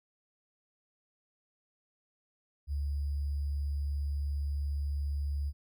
sine tone with sample-and-hold, 71.4 Hz, D2, 48 cents flat, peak -30 dBFS, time 2.67-5.53 s, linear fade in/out 50 ms, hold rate 4900 Hz, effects none

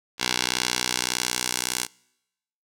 10% pulse tone with band-pass filter sweep, 61.74 Hz, B1, in tune, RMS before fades -27 dBFS, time 0.18-1.88 s, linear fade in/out 50 ms, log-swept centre 4400 to 7900 Hz, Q 0.99, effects noise-tail reverb RT60 0.9 s tail -26 dB re dry

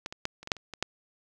clicks, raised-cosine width 0.2 ms, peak -17 / -22 / -12 / -29 / -21 / -6 / -29 / -22 / -10 dBFS, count 9, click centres 0.061 / 0.125 / 0.254 / 0.43 / 0.474 / 0.518 / 0.567 / 0.737 / 0.826 s, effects none

